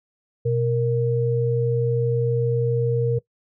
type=tone pair together; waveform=sine; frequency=123.48 / 466.2 Hz; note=B2 / A#4; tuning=0 / 0 cents; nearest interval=octave + major seventh; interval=2300 cents; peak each=-21 dBFS; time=0.45-3.19 s; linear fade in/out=10 ms; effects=noise-tail reverb RT60 0.1 s tail -20 dB re dry